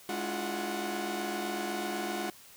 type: tone cluster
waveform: sawtooth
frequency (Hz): 209.7 / 292 / 336.1 / 356 / 740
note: G#3 / D4 / E4 / F4 / F#5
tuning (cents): +17 / -10 / +34 / +33 / 0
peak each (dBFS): -35 / -39 / -36 / -34 / -34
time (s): 0.09-2.3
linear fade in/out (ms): 2
effects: white hiss -54 dBFS RMS until 2.56 s